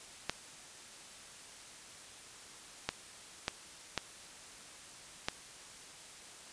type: clicks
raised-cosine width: 0.2 ms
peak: -14 dBFS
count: 5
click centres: 0.296 / 2.89 / 3.481 / 3.977 / 5.285 s
effects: white hiss -52 dBFS RMS until 6.52 s + resampled to 22050 Hz